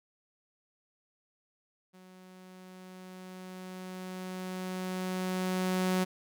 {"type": "tone with level ramp", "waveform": "sawtooth", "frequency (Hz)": 184.9, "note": "F#3", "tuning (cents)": -1, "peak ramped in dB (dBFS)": [-49, -22], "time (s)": [1.93, 6.05], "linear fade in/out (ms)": 20, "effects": []}